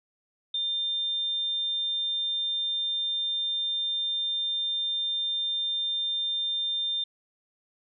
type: tone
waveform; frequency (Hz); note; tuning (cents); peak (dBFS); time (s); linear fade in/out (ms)
sine; 3600; A7; +39; -26; 0.54-7.04; 5
effects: none